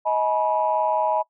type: tone cluster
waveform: sine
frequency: 631 / 848 / 973 Hz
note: D#5 / G#5 / B5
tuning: +24 / +36 / -26 cents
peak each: -23 dBFS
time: 0.05-1.23 s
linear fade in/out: 20 ms
effects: noise-tail reverb RT60 0.1 s tail -23 dB re dry + tanh soft clip ceiling -9 dBFS